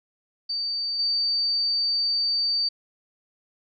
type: tone with level steps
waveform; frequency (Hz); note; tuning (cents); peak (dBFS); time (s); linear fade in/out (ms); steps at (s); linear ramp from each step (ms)
sine; 4609; D8; -33; -25 / -21; 0.49-2.69; 10; 0.99; 5
effects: none